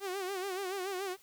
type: tone with vibrato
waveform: sawtooth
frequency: 381.1 Hz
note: G4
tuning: 49 cents flat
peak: -31 dBFS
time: 0-1.17 s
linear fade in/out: 50 ms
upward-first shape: sine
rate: 7 Hz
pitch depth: 96 cents each way
effects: white hiss -62 dBFS RMS until 1.22 s